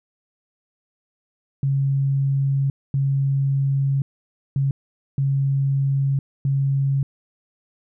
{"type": "tone bursts at uneven times", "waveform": "sine", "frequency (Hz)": 137.4, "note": "C#3", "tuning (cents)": -15, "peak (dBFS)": -17, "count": 5, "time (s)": [[1.63, 2.7], [2.94, 4.02], [4.56, 4.71], [5.18, 6.19], [6.45, 7.03]], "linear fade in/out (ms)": 2, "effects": []}